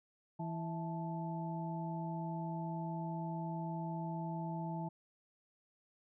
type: harmonic tone with a mistuned harmonic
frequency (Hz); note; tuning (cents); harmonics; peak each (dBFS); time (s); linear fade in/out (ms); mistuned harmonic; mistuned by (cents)
164.9; E3; +1; 1 / 2 / 4 / 5; -39 / -47 / -48 / -44; 0.39-4.89; 10; 5; +95
effects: none